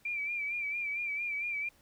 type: tone with vibrato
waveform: sine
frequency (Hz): 2350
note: D7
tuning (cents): +1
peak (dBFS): -32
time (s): 0.05-1.69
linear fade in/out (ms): 5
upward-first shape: sine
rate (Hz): 4.4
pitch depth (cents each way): 56
effects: pink hiss -65 dBFS RMS until 1.81 s